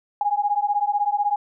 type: beating tone pair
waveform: sine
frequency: 815 / 831 Hz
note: G#5 / G#5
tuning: -33 / +1 cents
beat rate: 16 Hz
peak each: -22 dBFS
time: 0.21-1.36 s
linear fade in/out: 2 ms
effects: none